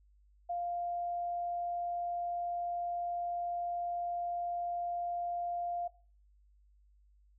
sine tone, 698.5 Hz, F5, in tune, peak -33 dBFS, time 0.49-5.88 s, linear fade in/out 10 ms, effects noise-tail reverb RT60 0.4 s tail -19 dB re dry + added 50 Hz sine -62 dBFS peak until 7.38 s

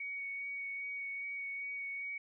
sine tone with vibrato, 2238 Hz, C#7, 16 cents sharp, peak -38 dBFS, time 0-2.18 s, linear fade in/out 5 ms, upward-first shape sine, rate 2.5 Hz, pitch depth 11 cents each way, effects none

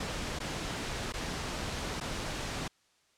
pink noise with dropouts, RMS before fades -36 dBFS, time 0-2.68 s, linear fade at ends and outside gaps 5 ms, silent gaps 0.39-0.401 / 1.124-1.137 / 2.002-2.009 s, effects white hiss -69 dBFS RMS until 3.17 s + low-pass 7000 Hz 12 dB/octave

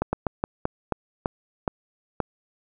slowing click train, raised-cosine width 1 ms, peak -9 dBFS, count 9, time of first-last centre 0.02-2.203 s, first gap 110 ms, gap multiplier 1.25, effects none

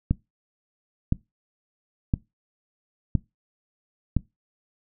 click train, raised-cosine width 5 ms, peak -8 dBFS, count 5, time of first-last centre 0.11-4.167 s, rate 0.986 Hz, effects noise-tail reverb RT60 0.2 s tail -21 dB re dry

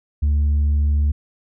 sine tone with tanh clipping, 73.3 Hz, D2, 3 cents flat, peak -15 dBFS, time 0.22-1.12 s, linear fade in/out 10 ms, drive 2 dB, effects none

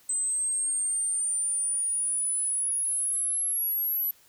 sine exponential sweep, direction up, 8080 to 11840 Hz, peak -25 dBFS, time 0.09-4.11 s, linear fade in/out 5 ms, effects white hiss -59 dBFS RMS until 4.28 s

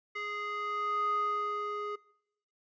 square tone with band-pass filter sweep, 415.3 Hz, G#4, in tune, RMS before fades -34 dBFS, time 0.15-1.96 s, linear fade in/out 10 ms, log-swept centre 1800 to 900 Hz, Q 4.8, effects noise-tail reverb RT60 0.8 s tail -24 dB re dry + resampled to 16000 Hz

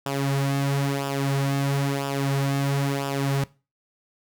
sawtooth tone with flanger, 138.8 Hz, C#3, 3 cents sharp, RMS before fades -24 dBFS, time 0.06-3.44 s, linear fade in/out 2 ms, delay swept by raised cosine 0.47 to 5.17 ms, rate 1 Hz, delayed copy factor -0.65, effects noise-tail reverb RT60 0.3 s tail -20 dB re dry

